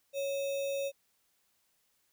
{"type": "tone with sample-and-hold", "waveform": "sine", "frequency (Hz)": 554, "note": "C#5", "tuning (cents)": -1, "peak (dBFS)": -31, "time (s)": [0.13, 0.92], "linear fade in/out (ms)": 50, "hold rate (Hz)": 3150, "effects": ["white hiss -74 dBFS RMS until 2.12 s"]}